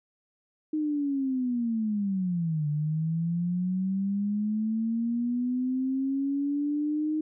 sine linear two-way sweep, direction down then up, 311.1 to 146.83 to 311.1 Hz, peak -25 dBFS, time 0.73-7.21 s, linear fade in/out 5 ms, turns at 2.68 s, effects none

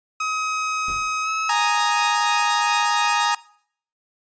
30% pulse tone with pitch glide, 1268 to 1288.7 Hz, D#6 to E6, +32 to -40 cents, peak -19 dBFS, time 0.2-1.5 s, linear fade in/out 5 ms, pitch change +28 cents, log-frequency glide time 1.23-1.29 s
brown noise with exponential decay, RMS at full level -32 dBFS, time 0.88-1.25 s, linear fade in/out 2 ms, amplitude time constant 79 ms
sawtooth chord, Ab suspended second, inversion none, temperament equal, 830.6 / 932.3 / 1244.5 Hz, Ab5 / Bb5 / Eb6, 0 / 0 / 0 cents, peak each -19 / -17 / -19 dBFS, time 1.49-3.35 s, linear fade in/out 5 ms
effects noise-tail reverb RT60 0.6 s tail -21 dB re dry + resampled to 16000 Hz

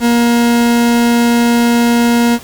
40% pulse tone, 236.4 Hz, A#3, 24 cents sharp, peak -7 dBFS, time 0-2.39 s, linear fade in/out 50 ms, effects pink hiss -34 dBFS RMS until 2.43 s + MP3 96 kbps

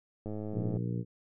click train, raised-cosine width 2 ms, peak -26 dBFS, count 55, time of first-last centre 0.26-0.769 s, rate 106 Hz
harmonic tone, 59 Hz, A#1, 22 cents sharp, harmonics 2 / 3 / 4 / 5 / 6 / 7 / 8, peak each -33 / -36 / -44 / -43 / -47 / -47 / -47 dBFS, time 0.52-1.05 s, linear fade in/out 50 ms
effects none

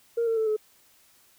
sine tone with pitch steps, 466.2 / 453.5 / 441.1 / 429 Hz, A#4 / A#4 / A4 / A4, 0 / -48 / +4 / -44 cents, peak -21 dBFS, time 0.17-0.566 s, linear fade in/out 10 ms, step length 99 ms, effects tanh soft clip ceiling -19 dBFS + white hiss -60 dBFS RMS until 1.38 s

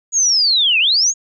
sine linear two-way sweep, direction down then up, 6790 to 2445 to 6790 Hz, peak -11 dBFS, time 0.12-1.14 s, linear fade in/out 50 ms, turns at 0.79 s, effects none

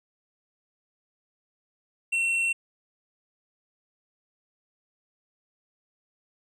sine tone with hard clipping, 2715 Hz, F7, 50 cents flat, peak -24 dBFS, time 2.12-2.53 s, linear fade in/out 10 ms, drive 5 dB, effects none

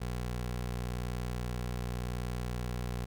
20% pulse tone, 60.9 Hz, B1, 24 cents flat, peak -29 dBFS, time 0-3.06 s, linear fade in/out 20 ms, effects none

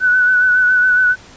sine tone with vibrato, 1490 Hz, F#6, 12 cents sharp, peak -9 dBFS, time 0-1.16 s, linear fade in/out 50 ms, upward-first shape sine, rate 7.2 Hz, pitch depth 30 cents each way, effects pink hiss -41 dBFS RMS until 1.36 s + resampled to 16000 Hz

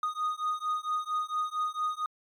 triangle beating tone pair, 1237 / 1241.4 Hz, D#6 / D#6, -10 / -4 cents, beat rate 4.4 Hz, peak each -30 dBFS, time 0.03-2.06 s, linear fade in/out 2 ms, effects MP3 96 kbps

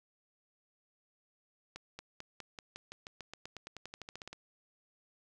accelerating click train, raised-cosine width 0.2 ms, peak -27 dBFS, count 22, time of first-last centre 1.76-4.33 s, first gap 230 ms, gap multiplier 0.93, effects none

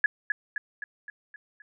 sine tone with echo, 1692 Hz, G#6, 32 cents sharp, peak -17 dBFS, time 0.04-0.06 s, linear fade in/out 2 ms, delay 260 ms, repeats 6, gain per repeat -5 dB, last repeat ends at 1.62 s, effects none

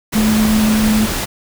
sine tone in noise, 216.2 Hz, A3, 30 cents flat, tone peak -11 dBFS, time 0.14-1.07 s, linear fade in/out 20 ms, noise pink, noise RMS -20 dBFS, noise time 0.12-1.26 s, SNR +6 dB, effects none

